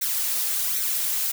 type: noise with flanger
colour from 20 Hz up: blue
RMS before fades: -25 dBFS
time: 0.01-1.32 s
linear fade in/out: 10 ms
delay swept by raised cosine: 0.5 to 4.1 ms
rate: 1.3 Hz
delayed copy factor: +0.7
effects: none